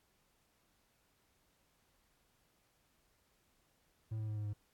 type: tone with pitch steps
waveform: triangle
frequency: 110 / 108.42 / 106.87 / 105.34 / 103.83 Hz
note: A2 / A2 / A2 / G#2 / G#2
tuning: 0 / -25 / -50 / +25 / 0 cents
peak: -35 dBFS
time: 4.11-4.535 s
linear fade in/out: 10 ms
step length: 85 ms
effects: pink hiss -75 dBFS RMS until 4.73 s + AAC 64 kbps